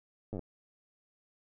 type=slowing click train; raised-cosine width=2 ms; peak=-26 dBFS; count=7; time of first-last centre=0.33-0.393 s; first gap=9 ms; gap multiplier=1.06; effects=none